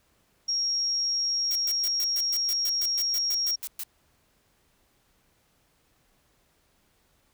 sine tone, 5588 Hz, F8, in tune, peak -24 dBFS, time 0.48-3.56 s, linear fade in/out 10 ms
blue noise bursts, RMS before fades -34 dBFS, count 15, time 1.51-3.835 s, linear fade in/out 0 ms, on 43 ms, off 120 ms
effects pink hiss -67 dBFS RMS until 7.33 s

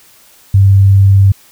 sine tone with vibrato, 98 Hz, G2, in tune, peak -3 dBFS, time 0.54-1.32 s, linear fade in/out 5 ms, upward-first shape sine, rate 20 Hz, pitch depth 28 cents each way, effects white hiss -44 dBFS RMS until 1.51 s

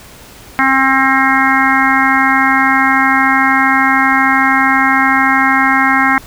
harmonic tone, 267 Hz, C4, 35 cents sharp, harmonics 1 / 3 / 4 / 5 / 6 / 7 / 8, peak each -16 / -16 / -16 / -16 / -16 / -16 / -16 dBFS, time 0.59-6.18 s, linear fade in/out 0 ms, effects pink hiss -37 dBFS RMS until 6.26 s

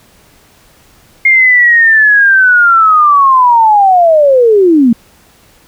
sine linear sweep, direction down, 2135 to 220 Hz, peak -3 dBFS, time 1.25-4.93 s, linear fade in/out 5 ms, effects pink hiss -45 dBFS RMS until 5.67 s

